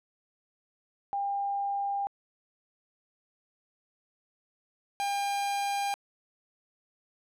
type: tone pair in turn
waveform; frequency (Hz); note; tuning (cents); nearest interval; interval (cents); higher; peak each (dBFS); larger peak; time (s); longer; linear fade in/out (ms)
sine / 45% pulse; 800 / 802.8; G5 / G5; +35 / +41; unison; 6; second; -28; neither; 1.13-2.07 / 5-5.94; neither; 0
effects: low-pass 12000 Hz 12 dB/octave